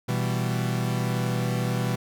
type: chord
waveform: 40% pulse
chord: E minor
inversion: second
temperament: equal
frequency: 123.47 / 164.81 / 196 Hz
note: B2 / E3 / G3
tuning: 0 / 0 / 0 cents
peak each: -25 / -30 / -30 dBFS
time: 0.08-1.96 s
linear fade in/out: 10 ms
effects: none